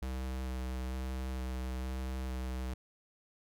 square tone with vibrato, 64.3 Hz, C2, 30 cents flat, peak -36 dBFS, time 0.02-2.74 s, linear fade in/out 5 ms, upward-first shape square, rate 1.1 Hz, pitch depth 11 cents each way, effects none

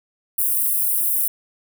white high-pass noise, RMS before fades -20 dBFS, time 0.38-1.28 s, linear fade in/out 5 ms, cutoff 9400 Hz, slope 48 dB/octave, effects none

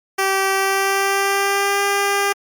10% pulse tone with pitch glide, 387.3 to 400.7 Hz, G4 to G4, -21 to +38 cents, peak -8 dBFS, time 0.18-2.33 s, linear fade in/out 10 ms, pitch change +59 cents, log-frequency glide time 0.55-1.81 s, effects Opus 48 kbps

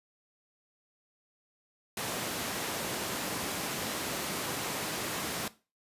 pink high-pass noise, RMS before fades -35 dBFS, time 1.97-5.48 s, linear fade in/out 2 ms, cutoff 170 Hz, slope 12 dB/octave, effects noise-tail reverb RT60 0.3 s tail -17 dB re dry + resampled to 32000 Hz

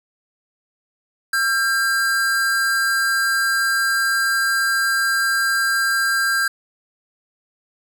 square tone pair together, 1352.8 / 1597 Hz, E6 / G6, +44 / +32 cents, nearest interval minor third, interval 288 cents, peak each -26 / -18 dBFS, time 1.33-6.48 s, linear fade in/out 5 ms, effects none

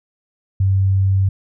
sine tone, 96.4 Hz, G2, 28 cents flat, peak -12 dBFS, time 0.6-1.29 s, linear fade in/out 5 ms, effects none

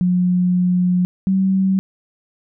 sine tone pair in turn, 180 / 190.99 Hz, F#3 / G3, -47 / -45 cents, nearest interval minor second, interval 102 cents, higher second, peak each -13 dBFS, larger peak neither, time 0.01-1.05 / 1.27-1.79 s, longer first, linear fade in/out 0 ms, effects none

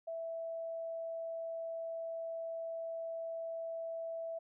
sine tone, 659.3 Hz, E5, in tune, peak -38 dBFS, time 0.07-4.39 s, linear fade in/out 10 ms, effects none

